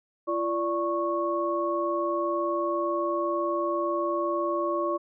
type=tone cluster; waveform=sine; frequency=342 / 584 / 1103 Hz; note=F4 / D5 / C#6; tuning=-36 / -10 / -9 cents; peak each=-29 dBFS; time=0.27-4.98 s; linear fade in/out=20 ms; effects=none